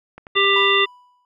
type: click train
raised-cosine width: 0.5 ms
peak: -23 dBFS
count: 6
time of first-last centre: 0.18-0.622 s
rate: 11.3 Hz
type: harmonic tone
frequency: 395.6 Hz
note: G4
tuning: 16 cents sharp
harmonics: 1 / 3 / 5 / 7 / 9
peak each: -20 / -20 / -20 / -20 / -20 dBFS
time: 0.35-0.86 s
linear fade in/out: 20 ms
type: tone with exponential decay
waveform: triangle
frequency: 987.8 Hz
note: B5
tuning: in tune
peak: -21 dBFS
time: 0.56-1.25 s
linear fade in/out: 1 ms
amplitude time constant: 150 ms
effects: none